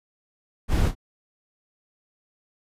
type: noise with echo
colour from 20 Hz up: brown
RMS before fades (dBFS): -20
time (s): 0.68-0.92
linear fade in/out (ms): 50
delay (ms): 32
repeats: 1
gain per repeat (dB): -11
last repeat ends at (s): 0.952
effects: resampled to 32000 Hz